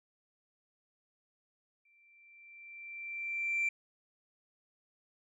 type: tone with exponential growth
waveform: sine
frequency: 2350 Hz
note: D7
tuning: 1 cent sharp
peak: -26 dBFS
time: 1.85-3.69 s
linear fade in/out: 5 ms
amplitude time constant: 400 ms
effects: tanh soft clip ceiling -26 dBFS